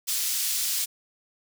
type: high-pass noise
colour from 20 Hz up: pink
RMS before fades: -27 dBFS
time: 0.07-0.86 s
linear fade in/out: 20 ms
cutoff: 4700 Hz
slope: 12 dB/octave
effects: none